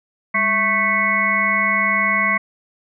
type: harmonic tone with a mistuned harmonic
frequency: 220 Hz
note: A3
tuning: in tune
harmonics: 1 / 3 / 5 / 7 / 9 / 10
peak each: -27 / -29 / -21 / -30 / -19 / -20 dBFS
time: 0.34-2.38 s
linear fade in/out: 10 ms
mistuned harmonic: 1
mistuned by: -150 cents
effects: none